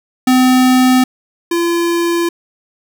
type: tone pair in turn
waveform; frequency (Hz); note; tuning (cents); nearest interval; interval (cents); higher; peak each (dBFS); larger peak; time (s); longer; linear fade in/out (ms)
square; 255.5 / 341.1; C4 / F4; -41 / -41; perfect fourth; 500; second; -8 / -13; first; 0.27-1.04 / 1.51-2.29; second; 5
effects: none